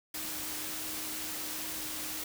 sine tone in noise, 309.9 Hz, D#4, 7 cents flat, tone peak -48 dBFS, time 0.14-2.24 s, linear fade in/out 5 ms, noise white, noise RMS -38 dBFS, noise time 0.14-2.24 s, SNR -13 dB, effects none

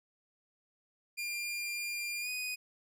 sawtooth tone with pitch glide, 2399 to 2488 Hz, D7 to D#7, +36 to -1 cents, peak -32 dBFS, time 1.17-2.56 s, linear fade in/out 20 ms, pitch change +63 cents, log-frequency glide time 2.21-2.29 s, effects none

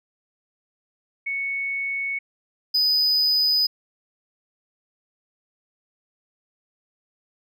sine / triangle tone pair in turn, 2215 / 4988 Hz, C#7 / D#8, -2 / +3 cents, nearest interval octave + major second, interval 1405 cents, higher second, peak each -24 / -16 dBFS, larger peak second, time 1.26-2.19 / 2.74-3.67 s, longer neither, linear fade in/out 10 ms, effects none

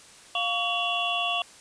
sine tone cluster, 701 / 1130 / 2761 / 2981 / 3370 Hz, F5 / C#6 / F7 / F#7 / G#7, +6 / +33 / -20 / +12 / +25 cents, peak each -30 / -32 / -29 / -35 / -31 dBFS, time 0.35-1.42 s, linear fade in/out 2 ms, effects white hiss -50 dBFS RMS until 1.6 s + resampled to 22050 Hz

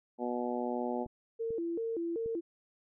harmonic tone, 122.1 Hz, B2, 19 cents flat, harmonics 2 / 3 / 4 / 5 / 6 / 7, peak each -36 / -38 / -39 / -40 / -41 / -41 dBFS, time 0.18-1.07 s, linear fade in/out 50 ms
clicks, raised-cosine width 3 ms, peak -34 dBFS, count 3, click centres 1.062 / 1.506 / 2.26 s
sine tone with vibrato, 392 Hz, G4, in tune, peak -32 dBFS, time 1.39-2.41 s, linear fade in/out 20 ms, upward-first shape square, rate 2.6 Hz, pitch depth 260 cents each way
effects none

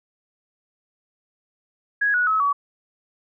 sine tone with pitch steps, 1661.2 / 1463 / 1288.4 / 1134.6 Hz, G#6 / F#6 / E6 / C#6, 0 / -20 / -40 / +40 cents, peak -17 dBFS, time 2.01-2.53 s, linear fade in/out 10 ms, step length 130 ms, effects none

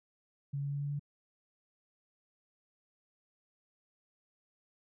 sine tone with pitch steps, 140.6 / 141.5 / 142.4 / 143.31 / 144.22 Hz, C#3 / C#3 / C#3 / D3 / D3, +25 / +36 / +47 / -42 / -31 cents, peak -33 dBFS, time 0.53-0.995 s, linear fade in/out 10 ms, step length 93 ms, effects none

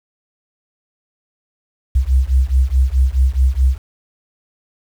sine beating tone pair, 62.9 / 67.6 Hz, B1 / C#2, +32 / -43 cents, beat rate 4.7 Hz, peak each -14 dBFS, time 1.95-3.78 s, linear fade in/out 10 ms, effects 7-bit

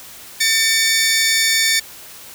15% pulse tone pair together, 1793.8 / 2260 Hz, A6 / C#7, +33 / +33 cents, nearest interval major third, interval 400 cents, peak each -10 dBFS, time 0.4-1.8 s, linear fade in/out 10 ms, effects white hiss -38 dBFS RMS until 2.34 s

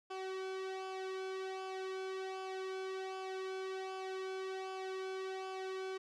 sawtooth tone with flanger, 379.2 Hz, F#4, 43 cents sharp, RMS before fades -42 dBFS, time 0.1-5.98 s, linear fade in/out 10 ms, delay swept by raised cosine 0.5 to 1.6 ms, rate 1.3 Hz, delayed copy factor -0.7, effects low-pass 5000 Hz 12 dB/octave

